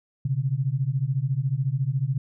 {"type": "beating tone pair", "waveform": "sine", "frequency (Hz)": [127.2, 141.2], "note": ["C3", "C#3"], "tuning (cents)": [-48, 32], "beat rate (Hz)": 14, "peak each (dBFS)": -25, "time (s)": [0.25, 2.18], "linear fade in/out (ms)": 5, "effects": []}